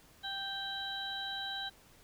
harmonic tone, 784 Hz, G5, in tune, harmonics 1 / 2 / 4 / 5, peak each -44 / -42 / -44 / -40 dBFS, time 0.23-1.7 s, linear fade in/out 20 ms, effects pink hiss -61 dBFS RMS until 2.03 s

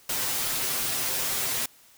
white noise with comb filter, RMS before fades -28 dBFS, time 0.09-1.66 s, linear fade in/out 5 ms, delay 7.7 ms, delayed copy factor +0.85, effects white hiss -56 dBFS RMS until 1.97 s

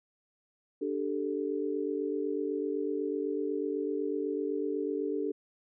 sine chord, D suspended fourth, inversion none, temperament equal, 293.7 / 392 / 440 Hz, D4 / G4 / A4, 0 / 0 / 0 cents, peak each -34 dBFS, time 0.81-5.32 s, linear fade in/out 10 ms, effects none

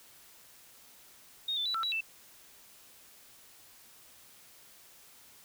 sine tone with pitch steps, 3716 / 3530 / 3947 / 1335 / 3910 / 2655 Hz, A#7 / A7 / B7 / E6 / B7 / E7, -6 / +5 / -2 / +22 / -18 / +12 cents, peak -30 dBFS, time 1.48-2.008 s, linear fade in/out 5 ms, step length 88 ms, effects white hiss -57 dBFS RMS until 5.44 s

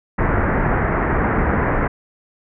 pink low-pass noise, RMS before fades -18 dBFS, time 0.18-1.88 s, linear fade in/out 10 ms, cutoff 2000 Hz, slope 48 dB/octave, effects none

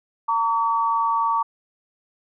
sine tone pair together, 915 / 1138.4 Hz, A#5 / C#6, -32 / +46 cents, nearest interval major third, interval 378 cents, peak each -21 dBFS, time 0.28-1.43 s, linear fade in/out 10 ms, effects none

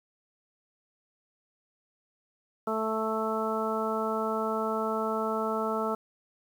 harmonic tone, 220 Hz, A3, in tune, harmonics 1 / 2 / 3 / 4 / 5 / 6, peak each -34 / -32 / -34 / -36 / -38 / -33 dBFS, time 2.67-5.95 s, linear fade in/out 5 ms, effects 9-bit

